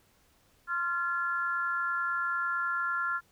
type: tone cluster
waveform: sine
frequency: 1054 / 1383 / 1712 Hz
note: C6 / F6 / A6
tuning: +12 / -17 / -48 cents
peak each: -38 / -29 / -36 dBFS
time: 0.67-3.21 s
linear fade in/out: 50 ms
effects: pink hiss -66 dBFS RMS until 3.31 s